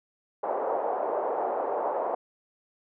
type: band-pass noise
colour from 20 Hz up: pink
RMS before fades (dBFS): -29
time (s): 0.43-2.15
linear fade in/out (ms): 5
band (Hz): 490 to 840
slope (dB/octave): 24
effects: none